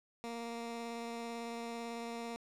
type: tone with vibrato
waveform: 15% pulse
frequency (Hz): 233.1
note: A#3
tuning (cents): 0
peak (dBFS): -34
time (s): 0.24-2.36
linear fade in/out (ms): 0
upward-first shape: sine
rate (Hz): 18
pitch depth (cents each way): 10
effects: low-pass 9000 Hz 12 dB/octave + 11-bit